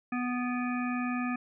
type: harmonic tone with a mistuned harmonic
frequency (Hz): 246.9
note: B3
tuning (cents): 0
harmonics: 1 / 3 / 5 / 7 / 9 / 10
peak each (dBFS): -30 / -40 / -38 / -41 / -46 / -42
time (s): 0.12-1.36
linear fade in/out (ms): 5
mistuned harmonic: 9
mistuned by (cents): +67
effects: none